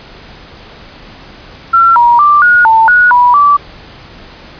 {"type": "tone with pitch steps", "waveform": "sine", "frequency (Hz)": [1356, 952, 1177, 1444, 894, 1459, 977, 1158], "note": ["E6", "A#5", "D6", "F#6", "A5", "F#6", "B5", "D6"], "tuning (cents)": [49, 36, 3, -43, 27, -25, -19, -25], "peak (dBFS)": -3, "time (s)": [1.73, 3.57], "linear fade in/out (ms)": 10, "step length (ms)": 230, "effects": ["pink hiss -34 dBFS RMS until 4.59 s", "resampled to 11025 Hz"]}